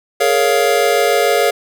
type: chord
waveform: square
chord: Bb minor seventh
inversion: third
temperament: just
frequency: 419.5 / 466.2 / 559.4 / 699.2 Hz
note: Ab4 / Bb4 / Db5 / F5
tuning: +17 / 0 / +16 / +2 cents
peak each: -18 dBFS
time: 0.2-1.51 s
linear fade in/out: 10 ms
effects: none